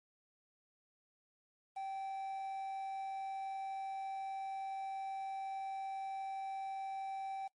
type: tone with quantisation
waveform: triangle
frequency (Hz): 776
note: G5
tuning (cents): -18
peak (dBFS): -37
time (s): 1.76-7.48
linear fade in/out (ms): 10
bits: 10
effects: noise-tail reverb RT60 0.1 s tail -23 dB re dry + MP3 48 kbps